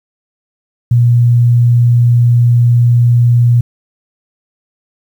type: tone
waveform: sine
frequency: 119.9 Hz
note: A#2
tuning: 49 cents sharp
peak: -5 dBFS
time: 0.91-3.61 s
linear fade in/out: 5 ms
effects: 7-bit